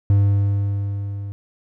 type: tone with level ramp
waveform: triangle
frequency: 100.3 Hz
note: G2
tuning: 40 cents sharp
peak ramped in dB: -9 to -25 dBFS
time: 0.1-1.32 s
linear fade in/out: 0 ms
effects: none